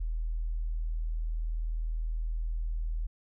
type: tone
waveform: sine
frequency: 40.24 Hz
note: E1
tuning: 41 cents flat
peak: -29 dBFS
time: 0-3.07 s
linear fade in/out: 10 ms
effects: none